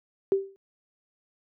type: tone with exponential decay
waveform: sine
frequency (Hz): 390.3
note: G4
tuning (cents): -8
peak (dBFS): -16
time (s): 0.32-0.56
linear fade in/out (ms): 0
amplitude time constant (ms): 51
effects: high-pass 150 Hz 12 dB/octave